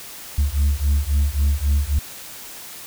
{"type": "beating tone pair", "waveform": "sine", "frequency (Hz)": [69.7, 73.4], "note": ["C#2", "D2"], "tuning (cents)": [10, 0], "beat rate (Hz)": 3.7, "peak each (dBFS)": -17, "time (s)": [0.38, 1.99], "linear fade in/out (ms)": 5, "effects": ["tanh soft clip ceiling -13 dBFS", "white hiss -37 dBFS RMS until 2.86 s"]}